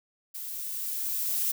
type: noise with level ramp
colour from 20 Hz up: violet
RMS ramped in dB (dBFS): -38 to -27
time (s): 0.34-1.52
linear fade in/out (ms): 10
effects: none